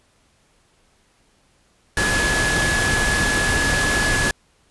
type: tone in noise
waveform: sine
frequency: 1697 Hz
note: G#6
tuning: 37 cents sharp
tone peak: -20 dBFS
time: 1.97-4.31 s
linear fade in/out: 2 ms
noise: pink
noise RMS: -21 dBFS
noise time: 1.97-4.31 s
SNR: -2 dB
effects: pink hiss -60 dBFS RMS until 4.7 s + resampled to 24000 Hz